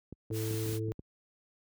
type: clicks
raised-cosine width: 3 ms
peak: -30 dBFS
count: 9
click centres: 0.126 / 0.304 / 0.511 / 0.541 / 0.662 / 0.693 / 0.728 / 0.885 / 0.993 s
type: harmonic tone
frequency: 110 Hz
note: A2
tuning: in tune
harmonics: 1 / 3 / 4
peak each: -33 / -38 / -38 dBFS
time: 0.31-0.92 s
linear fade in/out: 0 ms
type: noise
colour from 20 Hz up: white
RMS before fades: -43 dBFS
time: 0.32-0.8 s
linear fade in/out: 50 ms
effects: high-pass 60 Hz 12 dB/octave